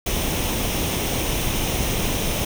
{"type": "noise with comb filter", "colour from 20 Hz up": "pink", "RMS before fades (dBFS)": -23, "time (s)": [0.06, 2.45], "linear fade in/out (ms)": 5, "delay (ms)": 0.33, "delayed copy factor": 0.5, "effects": []}